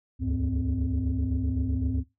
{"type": "tone cluster", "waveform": "sine", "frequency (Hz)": [69.3, 77.1, 101, 258.8], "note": ["C#2", "D#2", "G#2", "C4"], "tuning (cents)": [0, -15, -48, -19], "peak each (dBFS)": -29, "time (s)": [0.19, 2.04], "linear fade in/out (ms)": 50, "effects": ["noise-tail reverb RT60 0.2 s tail -18 dB re dry", "tanh soft clip ceiling -19 dBFS"]}